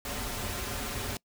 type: noise with comb filter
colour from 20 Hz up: pink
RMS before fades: -35 dBFS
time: 0.05-1.17 s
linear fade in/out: 2 ms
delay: 6.2 ms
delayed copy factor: -0.65
effects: noise-tail reverb RT60 0.1 s tail -24 dB re dry